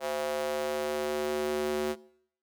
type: tone with high-pass filter sweep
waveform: square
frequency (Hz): 74.6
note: D2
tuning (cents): +28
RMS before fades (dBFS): -31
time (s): 0-1.96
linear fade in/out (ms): 50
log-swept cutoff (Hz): 570 to 330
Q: 2.9
effects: noise-tail reverb RT60 0.7 s tail -22 dB re dry